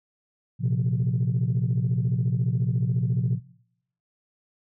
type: chord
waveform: sine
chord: Bb suspended second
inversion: none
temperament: equal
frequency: 116.54 / 130.81 / 174.61 Hz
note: Bb2 / C3 / F3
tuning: 0 / 0 / 0 cents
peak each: -24 / -23 / -27 dBFS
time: 0.59-3.4 s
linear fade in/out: 50 ms
effects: noise-tail reverb RT60 0.8 s tail -22 dB re dry + tanh soft clip ceiling -16 dBFS